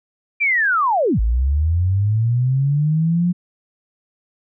sine linear two-way sweep, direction down then up, 2400 to 51.91 to 179.6 Hz, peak -14 dBFS, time 0.4-3.33 s, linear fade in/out 20 ms, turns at 1.2 s, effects none

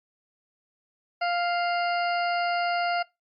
harmonic tone with a mistuned harmonic, 698.5 Hz, F5, in tune, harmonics 1 / 2 / 3 / 4 / 6 / 7, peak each -25 / -31 / -35 / -37 / -41 / -42 dBFS, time 1.21-3.03 s, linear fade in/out 10 ms, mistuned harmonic 6, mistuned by +66 cents, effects noise-tail reverb RT60 0.2 s tail -21 dB re dry + Opus 48 kbps

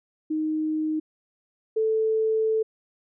sine tone pair in turn, 311.1 / 440 Hz, D#4 / A4, 0 / 0 cents, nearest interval tritone, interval 600 cents, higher second, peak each -23 / -20 dBFS, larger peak second, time 0.3-1 / 1.76-2.63 s, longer second, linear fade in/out 10 ms, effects none

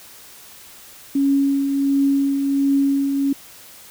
sine tone with tremolo, 277.2 Hz, C#4, in tune, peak -13 dBFS, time 1.15-3.33 s, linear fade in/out 5 ms, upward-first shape triangle, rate 1.4 Hz, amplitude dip 45%, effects white hiss -43 dBFS RMS until 3.9 s

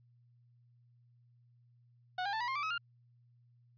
30% pulse tone with pitch steps, 734 / 805.1 / 883 / 968.5 / 1062.3 / 1165.2 / 1278 / 1401.7 Hz, F#5 / G5 / A5 / B5 / C6 / D6 / D#6 / F6, -14 / +46 / +6 / -34 / +26 / -14 / +46 / +6 cents, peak -31 dBFS, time 2.18-2.78 s, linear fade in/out 5 ms, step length 75 ms, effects added 120 Hz sine -63 dBFS peak until 3.77 s + resampled to 11025 Hz

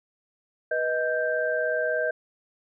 sine tone cluster, 489.4 / 626 / 1571 Hz, B4 / D#5 / G6, -16 / +10 / +3 cents, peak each -29 / -26 / -28 dBFS, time 0.71-2.11 s, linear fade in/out 5 ms, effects none

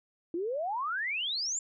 sine exponential sweep, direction up, 323.6 to 7459 Hz, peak -30 dBFS, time 0.34-1.59 s, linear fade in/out 2 ms, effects none

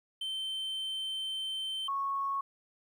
triangle / sine tone pair in turn, 3100 / 1102.4 Hz, G7 / C#6, -20 / -10 cents, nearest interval octave + tritone, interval 1790 cents, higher first, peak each -32 / -30 dBFS, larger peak second, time 0.21-1.88 / 1.88-2.41 s, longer first, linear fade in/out 5 ms, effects 11-bit

